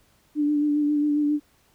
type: tone with vibrato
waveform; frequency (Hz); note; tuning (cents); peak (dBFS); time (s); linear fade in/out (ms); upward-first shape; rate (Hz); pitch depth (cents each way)
sine; 295.1; D4; +8; -19; 0.35-1.4; 50; sine; 7.4; 24
effects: pink hiss -62 dBFS RMS until 1.74 s